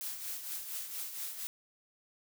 blue noise with tremolo, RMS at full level -38 dBFS, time 0.01-1.47 s, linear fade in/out 0 ms, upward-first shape triangle, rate 4.3 Hz, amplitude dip 60%, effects none

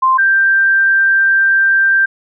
sine tone pair in turn, 1046.5 / 1576.2 Hz, C6 / G6, 0 / +9 cents, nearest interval perfect fifth, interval 709 cents, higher second, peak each -8 dBFS, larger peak neither, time 0.02-0.18 / 0.18-2.06 s, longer second, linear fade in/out 10 ms, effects none

